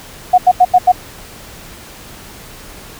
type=tone bursts; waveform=sine; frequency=728 Hz; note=F#5; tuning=28 cents flat; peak=-3 dBFS; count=5; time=0.33-0.921 s; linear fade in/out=10 ms; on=51 ms; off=84 ms; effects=pink hiss -35 dBFS RMS until 2.99 s